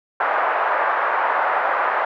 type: band-pass noise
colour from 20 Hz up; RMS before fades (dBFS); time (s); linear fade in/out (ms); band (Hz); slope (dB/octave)
pink; -20; 0.2-2.05; 5; 650 to 1600; 24
effects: none